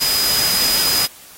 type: tone in noise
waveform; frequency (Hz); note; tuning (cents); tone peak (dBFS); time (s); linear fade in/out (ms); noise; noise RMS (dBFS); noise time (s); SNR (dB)
sine; 4976; D#8; -1; -17; 0-1.07; 20; white; -19; 0-1.07; -1
effects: white hiss -42 dBFS RMS until 1.37 s + AAC 48 kbps